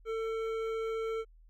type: tone with hard clipping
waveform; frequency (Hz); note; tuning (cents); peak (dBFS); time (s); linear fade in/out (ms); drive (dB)
sine; 447.6; A4; +30; -34; 0.05-1.25; 50; 11
effects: added 40 Hz sine -55 dBFS peak until 1.49 s